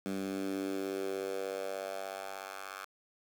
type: tone with high-pass filter sweep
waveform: 10% pulse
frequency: 96.7 Hz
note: G2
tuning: 23 cents flat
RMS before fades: -38 dBFS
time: 0.06-2.85 s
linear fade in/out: 0 ms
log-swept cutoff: 210 to 1100 Hz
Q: 3.2
effects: 9-bit